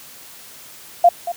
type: tone with echo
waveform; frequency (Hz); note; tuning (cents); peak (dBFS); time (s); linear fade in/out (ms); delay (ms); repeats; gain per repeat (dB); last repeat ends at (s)
sine; 695; F5; -9; -6; 1.04-1.09; 5; 230; 1; -14; 1.32
effects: white hiss -41 dBFS RMS until 1.36 s + high-pass 60 Hz 12 dB/octave